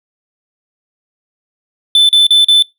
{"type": "tone bursts", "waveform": "triangle", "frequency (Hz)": 3520, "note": "A7", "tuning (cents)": 0, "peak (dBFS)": -3, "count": 4, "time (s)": [1.95, 2.624], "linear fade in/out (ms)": 2, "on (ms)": 140, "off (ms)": 38, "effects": ["noise-tail reverb RT60 0.2 s tail -24 dB re dry"]}